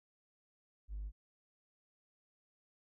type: tone with hard clipping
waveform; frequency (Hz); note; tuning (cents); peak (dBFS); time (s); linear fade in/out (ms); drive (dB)
sine; 50.8; G#1; -38; -40; 0.88-1.12; 50; 1
effects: none